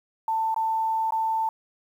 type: tone with dropouts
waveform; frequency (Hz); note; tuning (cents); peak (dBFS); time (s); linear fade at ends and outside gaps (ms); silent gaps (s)
sine; 890; A5; +20; -22; 0.28-1.49; 2; 0.544-0.562 / 1.107-1.122
effects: 9-bit